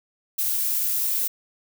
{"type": "noise", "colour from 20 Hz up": "violet", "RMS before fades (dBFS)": -24, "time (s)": [0.38, 1.28], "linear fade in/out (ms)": 10, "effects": []}